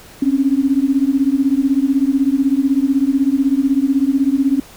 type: beating tone pair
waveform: sine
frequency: 265.1 / 281.1 Hz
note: C4 / C#4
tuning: +23 / +24 cents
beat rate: 16 Hz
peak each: -15 dBFS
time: 0.22-4.6 s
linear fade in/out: 5 ms
effects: pink hiss -41 dBFS RMS until 4.76 s